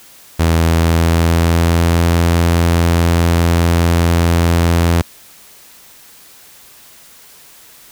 sawtooth tone with pitch glide, 82.5 to 84.82 Hz, E2 to E2, +2 to +50 cents, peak -6 dBFS, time 0.39-5.02 s, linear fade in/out 10 ms, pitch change +48 cents, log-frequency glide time 0.67-2.05 s, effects white hiss -42 dBFS RMS until 7.91 s

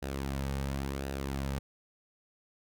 sawtooth tone with flanger, 68.3 Hz, C#2, 25 cents flat, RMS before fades -35 dBFS, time 0.02-1.59 s, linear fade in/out 10 ms, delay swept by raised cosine 0.9 to 3 ms, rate 0.94 Hz, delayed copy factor -0.5, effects none

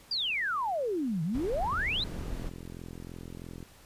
sine exponential two-way sweep, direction down then up, 4907 to 151.9 to 4182 Hz, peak -28 dBFS, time 0.11-2.04 s, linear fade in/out 5 ms, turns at 1.23 s
brown noise, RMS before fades -37 dBFS, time 1.33-2.5 s, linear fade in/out 20 ms
click train, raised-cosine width 3 ms, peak -30 dBFS, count 69, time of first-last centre 2.05-3.628 s, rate 43.1 Hz
effects pink hiss -56 dBFS RMS until 3.85 s + resampled to 32000 Hz

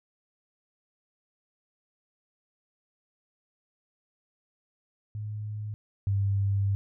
sine tone pair in turn, 105.9 / 99.21 Hz, G#2 / G2, +34 / +21 cents, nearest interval minor second, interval 113 cents, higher first, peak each -32 / -23 dBFS, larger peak second, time 5.15-5.74 / 6.07-6.75 s, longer second, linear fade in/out 0 ms, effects none

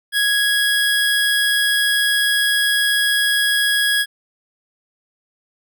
25% pulse tone, 1661.2 Hz, G#6, in tune, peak -11 dBFS, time 0.12-4.06 s, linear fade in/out 50 ms, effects none

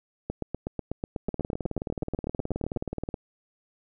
two click trains, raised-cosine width 2 ms, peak -17 / -16 dBFS, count 36 / 21, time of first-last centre 1.29-3.142 / 0.3-2.763 s, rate 18.9 / 8.12 Hz, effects none

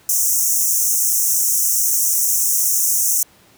pink high-pass noise, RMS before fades -17 dBFS, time 0.09-3.23 s, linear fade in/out 2 ms, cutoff 5700 Hz, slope 96 dB/octave, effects pink hiss -51 dBFS RMS until 3.57 s + high-pass 80 Hz 12 dB/octave

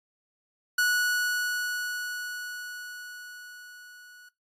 45% pulse tone with level ramp, 1469 Hz, F#6, 13 cents flat, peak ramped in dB -21 to -49 dBFS, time 0.78-4.29 s, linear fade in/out 5 ms, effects noise-tail reverb RT60 0.2 s tail -20 dB re dry + AAC 64 kbps

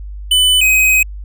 square tone pair in turn, 3000 / 2523 Hz, F#7 / D#7, +23 / +23 cents, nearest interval minor third, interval 300 cents, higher first, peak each -9 dBFS, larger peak neither, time 0.31-0.61 / 0.61-1.03 s, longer second, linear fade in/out 5 ms, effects added 50 Hz sine -25 dBFS peak until 1.24 s

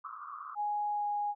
pink band-pass noise, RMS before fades -44 dBFS, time 0.04-0.55 s, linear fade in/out 5 ms, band 1100 to 1300 Hz, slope 96 dB/octave
sine tone with pitch glide, 831 to 825.7 Hz, G#5 to G#5, +1 to -10 cents, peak -30 dBFS, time 0.55-1.35 s, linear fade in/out 50 ms, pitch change -11 cents, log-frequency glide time 0.92-1.06 s
effects none

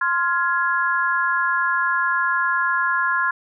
sine chord, F minor, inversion second, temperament just, 1047.7 / 1396.9 / 1676.3 Hz, C6 / F6 / Ab6, +2 / 0 / +16 cents, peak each -22 dBFS, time 0.01-3.31 s, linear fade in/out 5 ms, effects none

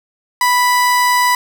30% pulse tone, 987.8 Hz, B5, in tune, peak -8 dBFS, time 0.41-1.35 s, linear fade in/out 2 ms, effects 7-bit

